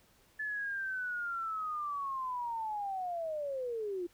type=linear sweep; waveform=sine; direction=down; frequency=1737 to 338.8 Hz; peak=-34 dBFS; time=0.39-4.07 s; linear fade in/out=10 ms; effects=pink hiss -66 dBFS RMS until 4.13 s